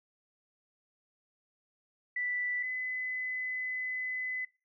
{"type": "tone pair in turn", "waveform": "sine", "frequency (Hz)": [1975.5, 2015], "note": ["B6", "B6"], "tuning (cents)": [0, 34], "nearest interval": "unison", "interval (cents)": 34, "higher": "second", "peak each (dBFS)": [-31, -33], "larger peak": "first", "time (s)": [[2.16, 2.63], [2.63, 4.45]], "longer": "second", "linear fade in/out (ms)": 5, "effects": ["noise-tail reverb RT60 0.3 s tail -21 dB re dry"]}